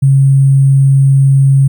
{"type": "tone with sample-and-hold", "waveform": "sine", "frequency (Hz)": 136.3, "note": "C#3", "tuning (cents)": -29, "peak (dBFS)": -4, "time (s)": [0.02, 1.68], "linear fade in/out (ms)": 10, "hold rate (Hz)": 8820, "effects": []}